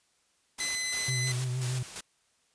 white noise with tremolo, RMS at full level -37 dBFS, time 0.58-2.01 s, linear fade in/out 10 ms, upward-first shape square, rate 2.9 Hz, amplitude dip 55%
15% pulse tone, 2024 Hz, B6, 42 cents sharp, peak -24 dBFS, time 0.6-1.32 s, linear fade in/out 2 ms
triangle tone with vibrato, 126.7 Hz, B2, 45 cents sharp, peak -27 dBFS, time 1.08-1.83 s, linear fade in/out 5 ms, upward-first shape triangle, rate 6.4 Hz, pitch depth 53 cents each way
effects white hiss -70 dBFS RMS until 2.54 s + resampled to 22050 Hz

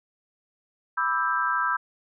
sine chord, E minor seventh, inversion second, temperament just, 988.9 / 1186.7 / 1318.5 / 1582.2 Hz, B5 / D6 / E6 / G6, +2 / +18 / 0 / +16 cents, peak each -28 / -32 / -26 / -27 dBFS, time 0.97-1.77 s, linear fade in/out 10 ms, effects none

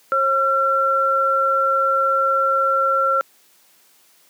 sine tone pair together, 539 / 1358.2 Hz, C#5 / F6, -49 / -49 cents, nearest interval octave + major third, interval 1600 cents, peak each -21 / -16 dBFS, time 0.12-3.21 s, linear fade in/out 0 ms, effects white hiss -55 dBFS RMS until 4.29 s + high-pass 200 Hz 12 dB/octave

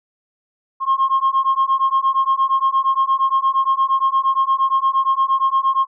sine beating tone pair, 1068 / 1076.6 Hz, C6 / C6, +35 / +49 cents, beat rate 8.6 Hz, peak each -16 dBFS, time 0.8-5.87 s, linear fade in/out 50 ms, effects tanh soft clip ceiling -9 dBFS

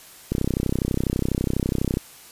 click train, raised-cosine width 3 ms, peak -9 dBFS, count 54, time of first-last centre 0.32-1.971 s, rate 32.1 Hz, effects white hiss -46 dBFS RMS until 2.31 s + resampled to 32000 Hz

